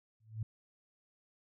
sine tone with exponential growth, 110 Hz, A2, in tune, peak -31 dBFS, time 0.2-0.43 s, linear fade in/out 5 ms, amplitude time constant 49 ms, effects none

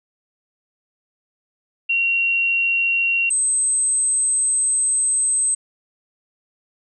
sine tone pair in turn, 2747 / 8232 Hz, F7 / C9, -29 / -29 cents, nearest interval octave + perfect fifth, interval 1900 cents, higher second, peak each -16 dBFS, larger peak neither, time 1.89-3.3 / 3.3-5.55 s, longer second, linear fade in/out 10 ms, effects none

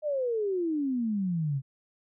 sine exponential sweep, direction down, 622.3 to 130.81 Hz, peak -26 dBFS, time 0.02-1.62 s, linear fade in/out 50 ms, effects none

